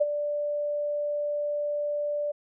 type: tone with ADSR envelope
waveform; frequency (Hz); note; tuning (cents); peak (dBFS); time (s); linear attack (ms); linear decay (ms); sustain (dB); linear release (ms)
sine; 587.3; D5; 0; -17; 0-2.32; 15; 29; -9; 12
effects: none